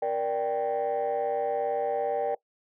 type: chord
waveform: sine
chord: G minor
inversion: first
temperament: just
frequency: 470.4 / 588 / 784 Hz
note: Bb4 / D5 / G5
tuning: +16 / +2 / 0 cents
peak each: -28 dBFS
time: 0.02-2.35 s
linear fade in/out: 5 ms
effects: noise-tail reverb RT60 0.1 s tail -21 dB re dry + tanh soft clip ceiling -21 dBFS